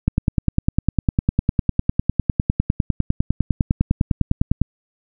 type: click train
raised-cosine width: 5 ms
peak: -3 dBFS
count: 46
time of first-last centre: 0.08-4.616 s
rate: 9.92 Hz
effects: none